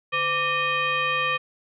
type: tone with frequency modulation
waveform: sine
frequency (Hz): 1830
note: A#6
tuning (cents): -32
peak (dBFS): -21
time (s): 0.12-1.38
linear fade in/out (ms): 20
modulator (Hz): 659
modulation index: 1.7
effects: none